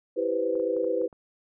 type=chord; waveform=sine; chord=C major seventh; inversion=first; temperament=equal; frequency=329.6 / 392 / 493.9 / 523.3 Hz; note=E4 / G4 / B4 / C5; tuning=0 / 0 / 0 / 0 cents; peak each=-32 / -31 / -26 / -32 dBFS; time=0.16-1.08 s; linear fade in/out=20 ms
type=clicks; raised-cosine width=1 ms; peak=-36 dBFS; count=6; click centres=0.554 / 0.598 / 0.766 / 0.844 / 1.016 / 1.128 s
effects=none